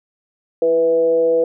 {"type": "tone with frequency modulation", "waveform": "sine", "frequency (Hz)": 493.9, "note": "B4", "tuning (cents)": 0, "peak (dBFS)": -12, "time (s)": [0.62, 1.44], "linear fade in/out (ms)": 2, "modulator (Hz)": 161, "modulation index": 0.46, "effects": []}